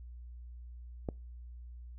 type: click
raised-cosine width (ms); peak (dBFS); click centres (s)
2; -21; 1.088
effects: noise-tail reverb RT60 0.3 s tail -26 dB re dry + added 60 Hz sine -45 dBFS peak until 1.98 s